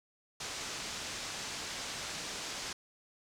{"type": "low-pass noise", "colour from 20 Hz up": "white", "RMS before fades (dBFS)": -41, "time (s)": [0.4, 2.73], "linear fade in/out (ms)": 5, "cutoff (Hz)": 7000, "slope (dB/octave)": 24, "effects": []}